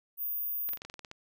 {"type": "tone", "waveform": "sine", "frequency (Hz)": 14917, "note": "A#9", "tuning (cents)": 0, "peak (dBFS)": -31, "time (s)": [0.17, 0.78], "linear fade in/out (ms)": 50}
{"type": "clicks", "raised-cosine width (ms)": 0.2, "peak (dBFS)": -27, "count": 10, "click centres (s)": [0.69, 0.734, 0.773, 0.819, 0.85, 0.899, 0.941, 0.993, 1.048, 1.114]}
{"effects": []}